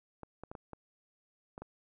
clicks, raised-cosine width 1 ms, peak -30 dBFS, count 7, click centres 0.233 / 0.436 / 0.515 / 0.552 / 0.733 / 1.579 / 1.62 s, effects none

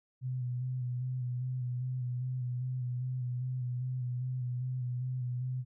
sine tone with vibrato, 125.7 Hz, B2, 31 cents sharp, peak -32 dBFS, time 0.21-5.65 s, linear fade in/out 50 ms, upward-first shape square, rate 2.5 Hz, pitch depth 28 cents each way, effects none

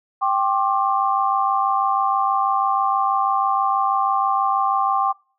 sine chord, G suspended fourth, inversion none, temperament equal with one note detuned, 784 / 1068.5 / 1174.7 Hz, G5 / C6 / D6, 0 / +36 / 0 cents, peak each -20 / -21 / -22 dBFS, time 0.21-5.13 s, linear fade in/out 20 ms, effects noise-tail reverb RT60 0.4 s tail -24 dB re dry

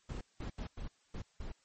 brown noise bursts at uneven times, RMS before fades -41 dBFS, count 6, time 0.09-0.21 / 0.4-0.5 / 0.58-0.67 / 0.77-0.88 / 1.14-1.22 / 1.4-1.52 s, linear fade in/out 5 ms, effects white hiss -71 dBFS RMS until 1.64 s + MP3 32 kbps

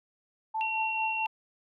sine tone with tremolo, 880 Hz, A5, in tune, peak -27 dBFS, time 0.54-1.27 s, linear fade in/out 10 ms, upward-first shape triangle, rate 4.5 Hz, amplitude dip 65%
sine tone, 2734 Hz, F7, 37 cents flat, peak -30 dBFS, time 0.61-1.26 s, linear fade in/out 0 ms
effects none

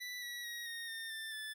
25% pulse tone with pitch steps, 1975.5 / 1934.8 / 1895 / 1856 / 1817.8 / 1780.4 / 1743.8 Hz, B6 / B6 / A#6 / A#6 / A#6 / A6 / A6, 0 / -36 / +28 / -8 / -44 / +20 / -16 cents, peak -38 dBFS, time 0-1.54 s, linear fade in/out 20 ms, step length 220 ms, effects none

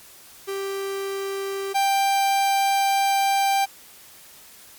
45% pulse tone pair in turn, 392 / 787.9 Hz, G4 / G5, 0 / +9 cents, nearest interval octave, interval 1209 cents, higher second, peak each -26 / -18 dBFS, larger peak second, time 0.47-1.74 / 1.74-3.66 s, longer second, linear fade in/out 20 ms, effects white hiss -47 dBFS RMS until 4.78 s + MP3 96 kbps

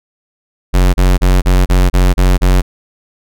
square tone bursts, 45.78 Hz, F#1, 18 cents flat, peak -7 dBFS, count 8, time 0.73-2.62 s, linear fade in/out 20 ms, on 210 ms, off 30 ms, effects none

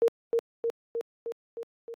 sine tone with echo, 463.4 Hz, A#4, 10 cents flat, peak -18 dBFS, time 0.02-0.08 s, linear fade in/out 0 ms, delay 310 ms, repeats 6, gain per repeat -3 dB, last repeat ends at 1.94 s, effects high-pass 300 Hz 12 dB/octave + AAC 64 kbps

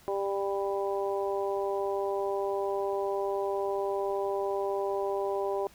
harmonic tone, 197.8 Hz, G3, 16 cents sharp, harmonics 2 / 3 / 4 / 5, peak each -30 / -34 / -36 / -38 dBFS, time 0.08-5.67 s, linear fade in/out 0 ms, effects pink hiss -57 dBFS RMS until 5.74 s

